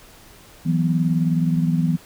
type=chord; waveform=sine; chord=E suspended second; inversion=none; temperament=equal with one note detuned; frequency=164.81 / 184.04 / 246.9 Hz; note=E3 / F#3 / B3; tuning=0 / -9 / 0 cents; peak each=-18 / -24 / -24 dBFS; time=0.65-1.97 s; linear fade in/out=20 ms; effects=pink hiss -47 dBFS RMS until 2.05 s